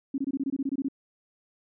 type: tone bursts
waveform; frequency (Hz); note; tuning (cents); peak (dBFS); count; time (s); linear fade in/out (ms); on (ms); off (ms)
sine; 272.9; C#4; -27; -25; 12; 0.14-0.885; 5; 41; 23
effects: none